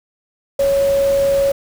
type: tone in noise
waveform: sine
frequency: 554.4 Hz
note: C#5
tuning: in tune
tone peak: -12 dBFS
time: 0.59-1.52 s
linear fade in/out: 5 ms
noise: pink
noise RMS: -30 dBFS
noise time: 0.59-1.52 s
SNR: +15 dB
effects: none